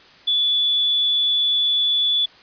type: tone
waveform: sine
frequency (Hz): 3448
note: A7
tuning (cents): -36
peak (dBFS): -16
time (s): 0.27-2.26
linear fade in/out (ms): 10
effects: white hiss -48 dBFS RMS until 2.42 s + resampled to 11025 Hz